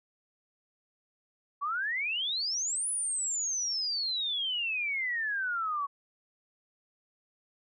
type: exponential two-way sweep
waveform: sine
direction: up then down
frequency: 1105 to 10080 to 1105 Hz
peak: -29 dBFS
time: 1.61-5.87 s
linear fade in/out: 20 ms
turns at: 2.89 s
effects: none